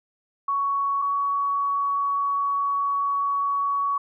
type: tone pair in turn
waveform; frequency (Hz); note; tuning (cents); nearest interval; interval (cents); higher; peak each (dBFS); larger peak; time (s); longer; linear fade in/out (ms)
sine; 1116 / 1123.8; C#6 / C#6; +11 / +23; unison; 12; second; -21; neither; 0.48-1.02 / 1.02-3.98; second; 5
effects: none